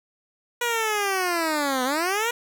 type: linear two-way sweep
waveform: 10% pulse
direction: down then up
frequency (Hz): 485.4 to 247.9 to 485.4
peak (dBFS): -14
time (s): 0.61-2.31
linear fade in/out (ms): 5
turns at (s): 1.84
effects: none